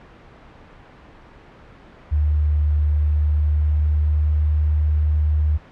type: tone with pitch glide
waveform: sine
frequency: 74.9 to 75.9 Hz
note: D2 to D#2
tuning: +35 to -42 cents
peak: -15 dBFS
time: 2.11-5.58 s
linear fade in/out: 20 ms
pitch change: +23 cents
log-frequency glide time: 3.01-4.64 s
effects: pink hiss -45 dBFS RMS until 5.71 s + low-pass 2000 Hz 12 dB/octave